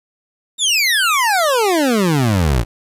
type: exponential sweep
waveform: 25% pulse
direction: down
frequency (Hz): 3747 to 53.2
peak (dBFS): -9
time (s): 0.58-2.65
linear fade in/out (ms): 50
effects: resampled to 32000 Hz + 8-bit